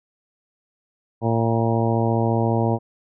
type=harmonic tone with a mistuned harmonic; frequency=114.4 Hz; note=A#2; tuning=32 cents flat; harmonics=1 / 2 / 3 / 4 / 5 / 6 / 7 / 8; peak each=-21 / -24 / -26 / -27 / -28 / -29 / -29 / -30 dBFS; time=1.21-2.79 s; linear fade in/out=50 ms; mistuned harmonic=8; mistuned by=+55 cents; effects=none